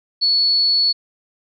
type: tone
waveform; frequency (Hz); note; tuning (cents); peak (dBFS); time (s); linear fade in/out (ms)
sine; 4411; C#8; -9; -13; 0.21-0.93; 20
effects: none